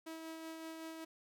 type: tone with tremolo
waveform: sawtooth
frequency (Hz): 323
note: E4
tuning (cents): -35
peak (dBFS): -40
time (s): 0.06-1.05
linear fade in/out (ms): 10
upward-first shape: sine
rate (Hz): 5.3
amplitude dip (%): 30
effects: none